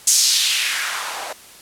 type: noise with band-pass filter sweep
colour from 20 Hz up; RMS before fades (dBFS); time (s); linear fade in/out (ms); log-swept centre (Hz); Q
blue; -19; 0.07-1.33; 5; 7000 to 620; 2.1
effects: white hiss -43 dBFS RMS until 1.61 s + low-pass 12000 Hz 12 dB/octave